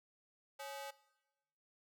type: ring-modulated tone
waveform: sawtooth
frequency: 698.5 Hz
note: F5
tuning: in tune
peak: -38 dBFS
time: 0.59-0.91 s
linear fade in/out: 10 ms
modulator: 147 Hz
effects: noise-tail reverb RT60 1.0 s tail -19 dB re dry